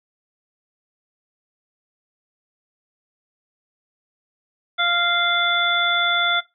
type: harmonic tone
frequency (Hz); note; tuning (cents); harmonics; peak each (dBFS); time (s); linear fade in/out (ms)
695; F5; -9; 1 / 2 / 3 / 5; -26 / -20 / -25 / -21; 4.78-6.41; 20
effects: noise-tail reverb RT60 0.2 s tail -18 dB re dry